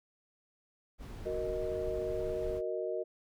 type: noise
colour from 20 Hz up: brown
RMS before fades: -43 dBFS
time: 0.98-2.62 s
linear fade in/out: 50 ms
type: chord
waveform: sine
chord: D# minor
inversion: first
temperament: equal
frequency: 370 / 466.2 / 622.3 Hz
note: F#4 / A#4 / D#5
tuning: 0 / 0 / 0 cents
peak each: -37 / -37 / -37 dBFS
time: 1.25-3.04 s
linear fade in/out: 20 ms
effects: none